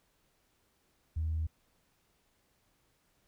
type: tone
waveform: sine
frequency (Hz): 79.5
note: D#2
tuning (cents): +38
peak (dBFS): -29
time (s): 1.16-1.47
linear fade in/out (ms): 10
effects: tanh soft clip ceiling -26 dBFS + pink hiss -73 dBFS RMS until 3.27 s